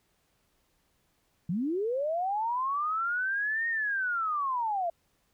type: linear two-way sweep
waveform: sine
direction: up then down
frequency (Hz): 155.56 to 1864.7 to 658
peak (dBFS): -27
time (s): 1.49-4.9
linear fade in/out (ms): 5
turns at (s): 3.68
effects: pink hiss -72 dBFS RMS until 5.33 s